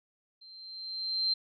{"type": "tone with level ramp", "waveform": "sine", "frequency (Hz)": 4136, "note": "C8", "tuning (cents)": -21, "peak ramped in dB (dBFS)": [-50, -24], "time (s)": [0.41, 1.34], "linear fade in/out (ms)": 10, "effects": []}